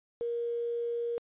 sine tone with quantisation, 471.3 Hz, A#4, 19 cents sharp, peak -30 dBFS, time 0.21-1.18 s, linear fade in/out 0 ms, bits 8, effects resampled to 8000 Hz

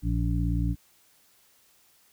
harmonic tone with a mistuned harmonic, 58 Hz, A#1, 8 cents flat, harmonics 1 / 2 / 3 / 5, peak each -26 / -29 / -31 / -33 dBFS, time 0.02-0.76 s, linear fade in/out 50 ms, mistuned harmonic 5, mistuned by -16 cents, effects white hiss -62 dBFS RMS until 2.12 s

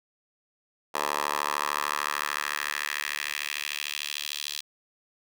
10% pulse tone with high-pass filter sweep, 73.42 Hz, D2, in tune, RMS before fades -31 dBFS, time 0.94-4.61 s, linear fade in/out 10 ms, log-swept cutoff 770 to 3700 Hz, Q 2, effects none

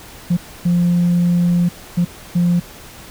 sine tone bursts at uneven times, 174.61 Hz, F3, in tune, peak -10 dBFS, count 4, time 0.3-0.37 / 0.65-1.69 / 1.97-2.05 / 2.35-2.6 s, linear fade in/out 10 ms, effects tanh soft clip ceiling -9 dBFS + pink hiss -38 dBFS RMS until 3.1 s

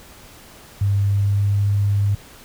sine tone with pitch glide, 100 to 101.16 Hz, G2 to G#2, +35 to -45 cents, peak -15 dBFS, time 0.81-2.15 s, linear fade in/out 5 ms, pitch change +20 cents, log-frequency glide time 1.07-1.58 s, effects pink hiss -44 dBFS RMS until 2.44 s

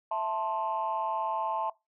sine chord, A minor, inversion second, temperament just, 660 / 880 / 1056 Hz, E5 / A5 / C6, +2 / 0 / +16 cents, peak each -33 / -30 / -33 dBFS, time 0.11-1.7 s, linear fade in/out 5 ms, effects noise-tail reverb RT60 0.2 s tail -20 dB re dry + tanh soft clip ceiling -21 dBFS

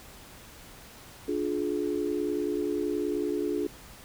sine chord, D diminished, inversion none, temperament just, 293.7 / 352.4 / 422.9 Hz, D4 / F4 / Ab4, 0 / +16 / +31 cents, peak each -31 dBFS, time 1.28-3.67 s, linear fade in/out 5 ms, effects pink hiss -49 dBFS RMS until 4.04 s

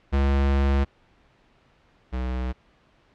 square tone pair in turn, 69 / 62.99 Hz, C#2 / B1, -7 / +35 cents, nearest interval major second, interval 158 cents, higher first, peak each -19 / -26 dBFS, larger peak first, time 0.12-0.85 / 2.12-2.53 s, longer first, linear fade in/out 20 ms, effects pink hiss -60 dBFS RMS until 3.14 s + low-pass 3000 Hz 12 dB/octave

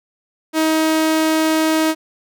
sawtooth tone, 316.6 Hz, D#4, 30 cents sharp, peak -10 dBFS, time 0.53-1.95 s, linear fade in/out 50 ms, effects none

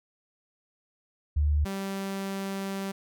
sine / sawtooth tone pair in turn, 74.1 / 195.04 Hz, D2 / G3, +16 / -8 cents, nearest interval octave + perfect fourth, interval 1676 cents, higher second, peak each -21 / -27 dBFS, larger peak first, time 1.36-1.65 / 1.65-2.92 s, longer second, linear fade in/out 10 ms, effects none

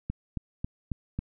click train, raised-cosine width 5 ms, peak -18 dBFS, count 5, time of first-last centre 0.1-1.19 s, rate 3.67 Hz, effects none

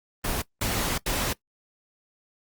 pink noise bursts at uneven times, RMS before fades -27 dBFS, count 3, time 0.24-0.42 / 0.61-0.98 / 1.06-1.33 s, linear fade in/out 5 ms, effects noise-tail reverb RT60 0.1 s tail -20 dB re dry + Opus 24 kbps

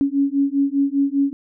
sine beating tone pair, 276.3 / 281.3 Hz, C#4 / C#4, -6 / +26 cents, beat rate 5 Hz, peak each -19 dBFS, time 0.01-1.33 s, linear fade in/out 0 ms, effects none

